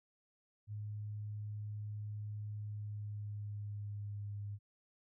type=tone with pitch glide; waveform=sine; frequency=105 to 102.25 Hz; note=G#2 to G#2; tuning=+19 to -26 cents; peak=-40 dBFS; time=0.67-4.59 s; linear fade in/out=50 ms; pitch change=-45 cents; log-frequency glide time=2.56-4.38 s; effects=none